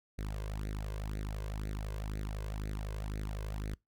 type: tone with flanger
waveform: sawtooth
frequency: 51.9 Hz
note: G#1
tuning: in tune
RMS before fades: -38 dBFS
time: 0.18-3.75 s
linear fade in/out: 10 ms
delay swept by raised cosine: 0.47 to 1.97 ms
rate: 2 Hz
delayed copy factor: +0.85
effects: noise-tail reverb RT60 0.2 s tail -26 dB re dry